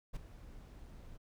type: noise with ADSR envelope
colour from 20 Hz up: brown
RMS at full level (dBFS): -37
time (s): 0.13-1.18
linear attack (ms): 32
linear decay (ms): 8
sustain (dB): -15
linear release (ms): 22
effects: none